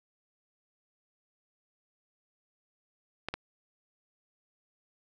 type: clicks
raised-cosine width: 0.3 ms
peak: -17 dBFS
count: 2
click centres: 3.286 / 3.34 s
effects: none